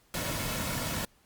pink noise with comb filter, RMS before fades -33 dBFS, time 0.14-1.05 s, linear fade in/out 2 ms, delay 2.5 ms, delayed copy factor -0.5, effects pink hiss -65 dBFS RMS until 1.25 s + Opus 48 kbps

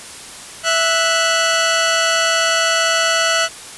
15% pulse tone pair together, 659.3 / 1478.3 Hz, E5 / F#6, 0 / -2 cents, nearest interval octave + major second, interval 1398 cents, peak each -10 dBFS, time 0.63-3.49 s, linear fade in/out 50 ms, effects white hiss -34 dBFS RMS until 3.77 s + resampled to 24000 Hz

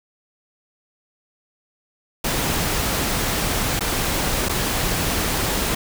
pink noise with dropouts, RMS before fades -22 dBFS, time 2.24-5.75 s, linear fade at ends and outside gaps 5 ms, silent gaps 3.794-3.807 / 4.487-4.493 s, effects none

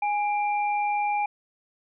sine tone pair together, 827.2 / 2367 Hz, G#5 / D7, -7 / +13 cents, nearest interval octave + tritone, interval 1820 cents, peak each -23 / -32 dBFS, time 0.02-1.26 s, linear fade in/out 5 ms, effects none

